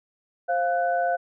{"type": "tone cluster", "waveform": "sine", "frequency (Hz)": [528, 698, 1497], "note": ["C5", "F5", "F#6"], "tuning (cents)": [16, -1, 20], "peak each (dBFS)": [-28, -22, -31], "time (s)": [0.48, 1.17], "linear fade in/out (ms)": 20, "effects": []}